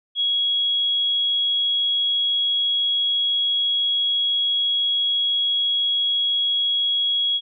sine tone, 3322 Hz, G#7, in tune, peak -18 dBFS, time 0.15-7.41 s, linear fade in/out 50 ms, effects none

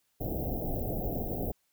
pink band-stop noise, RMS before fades -33 dBFS, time 0.2-1.52 s, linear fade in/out 10 ms, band 770 to 14000 Hz, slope 96 dB/octave, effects white hiss -74 dBFS RMS until 1.72 s

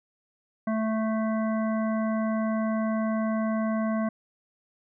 harmonic tone, 220 Hz, A3, in tune, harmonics 1 / 3 / 5 / 7 / 9, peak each -25 / -31 / -36 / -42 / -44 dBFS, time 0.67-4.09 s, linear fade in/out 5 ms, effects none

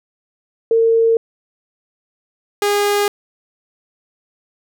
sine / sawtooth tone pair in turn, 455.2 / 409.2 Hz, A#4 / G#4, -41 / -26 cents, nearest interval major second, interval 185 cents, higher first, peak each -10 dBFS, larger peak neither, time 0.71-1.17 / 2.62-3.08 s, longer neither, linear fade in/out 2 ms, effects none

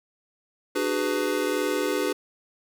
square chord, G# half-diminished seventh, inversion second, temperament just, 299 / 373.8 / 415.3 / 498.4 Hz, D4 / F#4 / G#4 / B4, +31 / +18 / 0 / +16 cents, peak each -30 dBFS, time 0.75-2.13 s, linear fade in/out 10 ms, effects none

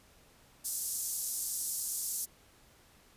white band-pass noise, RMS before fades -36 dBFS, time 0.64-2.26 s, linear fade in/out 20 ms, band 6000 to 13000 Hz, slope 24 dB/octave, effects pink hiss -62 dBFS RMS until 3.16 s + resampled to 32000 Hz

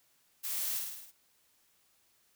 blue noise with echo, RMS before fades -37 dBFS, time 0.43-0.8 s, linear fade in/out 20 ms, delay 53 ms, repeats 6, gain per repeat -3 dB, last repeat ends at 1.118 s, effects white hiss -70 dBFS RMS until 2.35 s

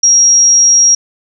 sine tone, 5640 Hz, F8, 16 cents sharp, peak -4 dBFS, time 0.03-0.95 s, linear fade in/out 5 ms, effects none

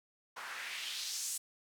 white noise with band-pass filter sweep, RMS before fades -41 dBFS, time 0.36-1.38 s, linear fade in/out 10 ms, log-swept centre 1100 to 8600 Hz, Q 1.9, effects none

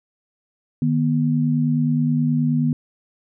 sine tone pair together, 153.2 / 242.7 Hz, D#3 / B3, -27 / -30 cents, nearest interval minor sixth, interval 797 cents, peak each -19 dBFS, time 0.82-2.73 s, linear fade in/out 2 ms, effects none

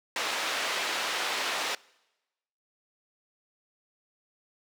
white band-pass noise, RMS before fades -31 dBFS, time 0.16-1.75 s, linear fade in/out 2 ms, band 440 to 3500 Hz, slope 12 dB/octave, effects noise-tail reverb RT60 1.0 s tail -24 dB re dry

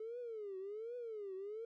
triangle tone with vibrato, 430 Hz, A4, 40 cents flat, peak -39 dBFS, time 0-1.65 s, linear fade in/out 5 ms, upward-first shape triangle, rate 1.3 Hz, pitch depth 250 cents each way, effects tanh soft clip ceiling -40 dBFS

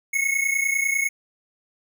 square tone pair together, 2175 / 2205 Hz, C#7 / C#7, -33 / -10 cents, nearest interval unison, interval 23 cents, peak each -24 dBFS, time 0.13-1.09 s, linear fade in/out 10 ms, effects none

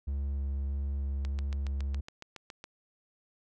triangle tone with vibrato, 69.3 Hz, C#2, in tune, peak -28 dBFS, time 0.07-2.01 s, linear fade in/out 10 ms, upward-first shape square, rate 1.6 Hz, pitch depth 9 cents each way
click train, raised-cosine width 0.2 ms, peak -26 dBFS, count 11, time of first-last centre 1.25-2.641 s, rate 7.19 Hz
effects none

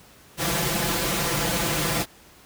pink noise with comb filter, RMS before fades -24 dBFS, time 0.37-2.06 s, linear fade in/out 50 ms, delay 5.9 ms, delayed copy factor +0.95, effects pink hiss -51 dBFS RMS until 2.45 s + high-pass 60 Hz 12 dB/octave

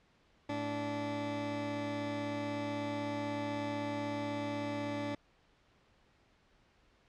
20% pulse tone pair together, 108.71 / 290 Hz, A2 / D4, -20 / -22 cents, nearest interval octave + perfect fourth, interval 1698 cents, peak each -37 / -31 dBFS, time 0.49-5.15 s, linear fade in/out 5 ms, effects pink hiss -68 dBFS RMS until 7.08 s + low-pass 4000 Hz 12 dB/octave

